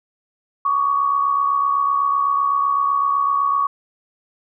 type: tone pair together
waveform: sine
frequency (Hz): 1121.1 / 1189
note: C#6 / D6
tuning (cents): +19 / +21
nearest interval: minor second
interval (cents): 102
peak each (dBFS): -16 / -24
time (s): 0.65-3.67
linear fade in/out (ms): 5
effects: none